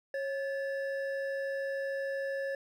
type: tone pair together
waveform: triangle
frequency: 547 / 1734 Hz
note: C#5 / A6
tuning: -23 / -26 cents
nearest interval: octave + minor sixth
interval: 1997 cents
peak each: -31 / -38 dBFS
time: 0.14-2.55 s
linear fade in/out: 2 ms
effects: none